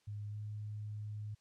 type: tone with pitch glide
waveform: sine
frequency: 103.83 to 105.46 Hz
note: G#2 to G#2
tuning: 0 to +27 cents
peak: -40 dBFS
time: 0.07-1.35 s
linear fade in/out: 10 ms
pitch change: +27 cents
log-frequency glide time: 0.3-0.36 s
effects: white hiss -75 dBFS RMS until 1.4 s + low-pass 7000 Hz 12 dB/octave